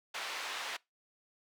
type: band-pass noise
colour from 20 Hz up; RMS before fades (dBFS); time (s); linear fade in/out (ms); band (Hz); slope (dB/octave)
white; -40; 0.14-0.77; 10; 650 to 3200; 12
effects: noise-tail reverb RT60 0.2 s tail -23 dB re dry